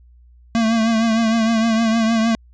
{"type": "tone with vibrato", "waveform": "square", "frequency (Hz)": 225.5, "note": "A3", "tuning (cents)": 43, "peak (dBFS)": -15, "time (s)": [0.55, 2.35], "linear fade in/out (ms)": 0, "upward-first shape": "triangle", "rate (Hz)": 6.5, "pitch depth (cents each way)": 56, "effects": ["added 60 Hz sine -45 dBFS peak until 2.53 s", "resampled to 16000 Hz"]}